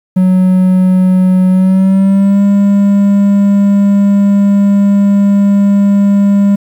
triangle tone with pitch glide, 185 to 200.6 Hz, F#3 to G3, 0 to +40 cents, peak -3 dBFS, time 0.16-6.56 s, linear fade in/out 10 ms, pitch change +140 cents, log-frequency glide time 1.49-2.43 s, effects 7-bit

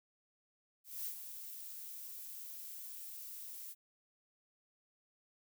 violet noise with ADSR envelope, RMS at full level -40 dBFS, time 0.84-3.75 s, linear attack 220 ms, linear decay 83 ms, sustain -8 dB, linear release 39 ms, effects none

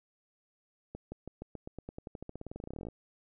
accelerating click train, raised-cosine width 2 ms, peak -28 dBFS, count 30, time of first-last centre 0.95-2.886 s, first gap 170 ms, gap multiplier 0.92, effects none

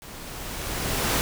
pink noise with level ramp, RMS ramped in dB -42 to -22 dBFS, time 0.02-1.21 s, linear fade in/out 0 ms, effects none

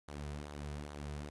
sawtooth tone with flanger, 73.3 Hz, D2, 3 cents flat, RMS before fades -44 dBFS, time 0.08-1.3 s, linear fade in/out 5 ms, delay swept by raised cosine 0.37 to 3.67 ms, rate 2.4 Hz, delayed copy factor -0.55, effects resampled to 24000 Hz + 11-bit

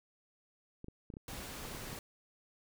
clicks, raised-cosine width 3 ms, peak -33 dBFS, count 9, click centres 0.844 / 0.884 / 1.102 / 1.139 / 1.169 / 1.334 / 1.652 / 1.749 / 1.929 s
pink noise, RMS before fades -45 dBFS, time 1.28-1.99 s, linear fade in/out 2 ms
effects none

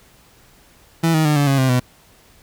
30% pulse tone with pitch steps, 164.81 / 157.46 / 150.43 / 143.72 / 137.31 / 131.19 / 125.34 Hz, E3 / D#3 / D3 / D3 / C#3 / C3 / B2, 0 / +21 / +42 / -37 / -16 / +5 / +26 cents, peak -11 dBFS, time 1.03-1.8 s, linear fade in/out 10 ms, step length 110 ms, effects pink hiss -51 dBFS RMS until 2.42 s

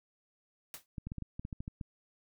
white noise with exponential decay, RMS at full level -41 dBFS, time 0.74-0.86 s, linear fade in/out 1 ms, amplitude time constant 24 ms
clicks, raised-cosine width 5 ms, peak -27 dBFS, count 11, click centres 0.982 / 1.07 / 1.119 / 1.183 / 1.223 / 1.395 / 1.451 / 1.528 / 1.605 / 1.679 / 1.812 s
effects none

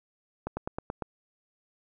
slowing click train, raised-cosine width 1 ms, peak -18 dBFS, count 6, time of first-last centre 0.47-1.023 s, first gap 100 ms, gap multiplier 1.05, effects none

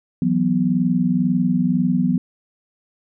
sine chord, E suspended second, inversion none, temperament equal, 164.81 / 185 / 246.9 Hz, E3 / F#3 / B3, 0 / 0 / 0 cents, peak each -22 / -19 / -19 dBFS, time 0.22-2.18 s, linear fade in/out 2 ms, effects none

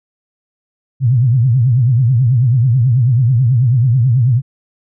sine tone with vibrato, 123.47 Hz, B2, in tune, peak -8 dBFS, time 1-4.42 s, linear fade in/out 50 ms, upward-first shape triangle, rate 9.2 Hz, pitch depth 210 cents each way, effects none

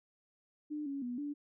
sine tone with pitch steps, 299.5 / 278.2 / 244.3 / 290.2 Hz, D4 / C#4 / B3 / D4, +34 / +6 / -19 / -21 cents, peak -36 dBFS, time 0.7-1.34 s, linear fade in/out 20 ms, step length 160 ms, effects none

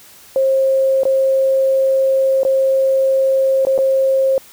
sine tone with dropouts, 534 Hz, C5, 35 cents sharp, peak -11 dBFS, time 0.36-4.38 s, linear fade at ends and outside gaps 1 ms, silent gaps 1.034-1.053 / 2.433-2.45 / 3.651-3.669 / 3.779-3.787 s, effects white hiss -43 dBFS RMS until 4.52 s

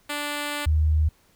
5% pulse / sine tone pair in turn, 292.8 / 77.28 Hz, D4 / D#2, -5 / -11 cents, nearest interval octave + major seventh, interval 2306 cents, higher first, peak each -16 / -17 dBFS, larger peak first, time 0.09-0.66 / 0.66-1.09 s, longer first, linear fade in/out 10 ms, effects pink hiss -61 dBFS RMS until 1.35 s

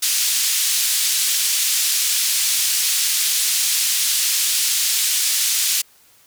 white band-pass noise, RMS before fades -19 dBFS, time 0.02-5.82 s, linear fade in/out 10 ms, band 3100 to 10000 Hz, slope 12 dB/octave, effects white hiss -53 dBFS RMS until 6.26 s

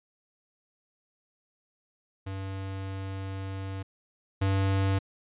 square tone pair in turn, 96.5 / 97.01 Hz, G2 / G2, -27 / -18 cents, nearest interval unison, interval 9 cents, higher second, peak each -34 / -24 dBFS, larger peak second, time 2.26-3.83 / 4.41-4.99 s, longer first, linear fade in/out 10 ms, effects resampled to 8000 Hz

